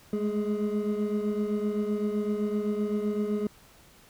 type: tone cluster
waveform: triangle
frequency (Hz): 206.7 / 214.5 / 417.4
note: G#3 / A3 / G#4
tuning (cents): -8 / -44 / +9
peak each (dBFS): -28 / -30 / -28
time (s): 0.13-3.47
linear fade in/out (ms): 2
effects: pink hiss -56 dBFS RMS until 4.09 s